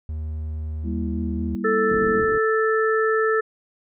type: tone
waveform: triangle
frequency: 77.6 Hz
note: D#2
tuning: 4 cents flat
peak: -24 dBFS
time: 0.09-1.55 s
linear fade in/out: 0 ms
type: chord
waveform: sine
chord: E diminished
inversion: first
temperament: just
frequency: 197.78 / 237.3 / 329.6 Hz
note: G3 / Bb3 / E4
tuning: +16 / +31 / 0 cents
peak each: -28 / -29 / -32 dBFS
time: 0.83-2.24 s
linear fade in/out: 50 ms
type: harmonic tone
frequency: 440 Hz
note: A4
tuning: in tune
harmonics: 1 / 3 / 4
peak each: -19 / -24 / -25 dBFS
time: 1.64-3.41 s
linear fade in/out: 10 ms
type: low-pass noise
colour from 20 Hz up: white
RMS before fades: -33 dBFS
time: 1.9-2.38 s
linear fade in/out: 0 ms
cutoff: 370 Hz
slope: 24 dB/octave
effects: none